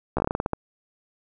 slowing click train, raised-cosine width 1 ms, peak -10 dBFS, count 11, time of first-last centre 0.17-0.533 s, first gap 14 ms, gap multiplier 1.2, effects none

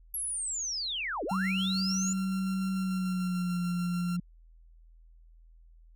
sine linear two-way sweep, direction down then up, 11430 to 270.7 to 7110 Hz, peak -31 dBFS, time 0.14-2.13 s, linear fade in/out 2 ms, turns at 1.24 s
sawtooth tone with tremolo, 1371 Hz, F6, 32 cents flat, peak -37 dBFS, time 1.29-4.17 s, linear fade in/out 10 ms, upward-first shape square, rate 6.8 Hz, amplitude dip 25%
sine tone with pitch glide, 190 to 176.26 Hz, F#3 to F3, +46 to +16 cents, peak -28 dBFS, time 1.31-4.2 s, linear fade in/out 5 ms, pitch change -130 cents, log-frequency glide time 2.74-3.62 s
effects added 41 Hz sine -53 dBFS peak until 5.95 s

